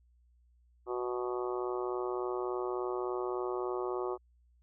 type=harmonic tone; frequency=123.47 Hz; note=B2; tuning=in tune; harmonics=3 / 4 / 5 / 6 / 7 / 8 / 9 / 10; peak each=-34 / -41 / -44 / -45 / -44 / -48 / -43 / -47 dBFS; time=0.86-4.18 s; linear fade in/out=50 ms; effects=added 60 Hz sine -63 dBFS peak until 4.62 s